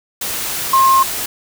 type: tone in noise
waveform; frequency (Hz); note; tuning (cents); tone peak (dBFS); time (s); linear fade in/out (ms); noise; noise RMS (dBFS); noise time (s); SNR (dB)
sine; 1065; C6; +30; -8; 0.73-1.03; 5; white; -22; 0.21-1.26; +11
effects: none